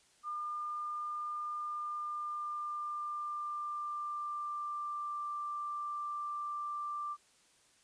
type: tone with pitch glide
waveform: sine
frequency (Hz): 1204 to 1180.6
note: D6 to D6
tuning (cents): +43 to +9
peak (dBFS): -36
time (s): 0.23-7.17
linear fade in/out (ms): 50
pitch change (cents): -34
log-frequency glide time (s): 1.53-5.25
effects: white hiss -67 dBFS RMS until 7.83 s + resampled to 22050 Hz